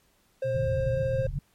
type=tone; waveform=triangle; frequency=531 Hz; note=C5; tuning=25 cents sharp; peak=-24 dBFS; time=0.42-1.27 s; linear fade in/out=5 ms
type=tone with vibrato; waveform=sine; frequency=121.8 Hz; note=B2; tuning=24 cents flat; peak=-31 dBFS; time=0.44-1.24 s; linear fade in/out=20 ms; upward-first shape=sine; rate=10 Hz; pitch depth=58 cents each way
type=low-pass noise; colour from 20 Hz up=white; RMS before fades=-32 dBFS; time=0.54-1.39 s; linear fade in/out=5 ms; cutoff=160 Hz; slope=96 dB/octave
effects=pink hiss -66 dBFS RMS until 1.54 s + MP3 64 kbps